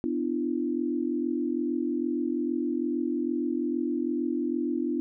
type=tone cluster; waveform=sine; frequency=250.7 / 297.1 / 339.5 Hz; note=B3 / D4 / F4; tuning=+26 / +20 / -49 cents; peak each=-30 dBFS; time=0.04-5 s; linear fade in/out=0 ms; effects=none